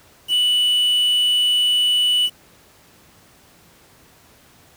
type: tone with quantisation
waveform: triangle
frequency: 2960 Hz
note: F#7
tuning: in tune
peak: -13 dBFS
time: 0.28-2.3 s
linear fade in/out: 50 ms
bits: 6
effects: pink hiss -51 dBFS RMS until 4.76 s + high-pass 60 Hz 12 dB/octave